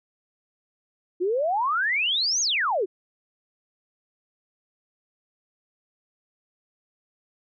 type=exponential two-way sweep; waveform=sine; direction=up then down; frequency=340 to 6700 to 340 Hz; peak=-21 dBFS; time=1.2-2.86 s; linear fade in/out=20 ms; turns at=2.41 s; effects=none